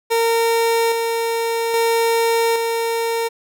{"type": "tone with tremolo", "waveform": "30% pulse", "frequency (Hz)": 459.6, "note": "A#4", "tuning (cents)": -25, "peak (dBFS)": -12, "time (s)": [0.1, 3.29], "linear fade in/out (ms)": 20, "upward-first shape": "square", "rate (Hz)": 0.61, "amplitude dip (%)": 35, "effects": []}